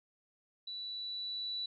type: tone with level ramp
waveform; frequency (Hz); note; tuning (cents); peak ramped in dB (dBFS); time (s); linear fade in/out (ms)
sine; 3951; B7; 0; -40 to -35; 0.67-1.66; 5
effects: none